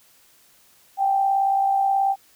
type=tone with amplitude modulation; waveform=sine; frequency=784 Hz; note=G5; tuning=in tune; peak=-15 dBFS; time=0.97-2.16 s; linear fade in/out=50 ms; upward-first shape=sine; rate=58.5 Hz; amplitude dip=45%; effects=white hiss -56 dBFS RMS until 2.35 s